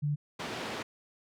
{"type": "tone", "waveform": "sine", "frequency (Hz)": 146.83, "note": "D3", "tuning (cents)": 0, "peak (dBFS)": -27, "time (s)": [0.02, 0.16], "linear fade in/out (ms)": 20}
{"type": "band-pass noise", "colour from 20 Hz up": "pink", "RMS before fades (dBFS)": -38, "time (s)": [0.39, 0.83], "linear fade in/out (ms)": 10, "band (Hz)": [200, 4200], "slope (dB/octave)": 12}
{"effects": []}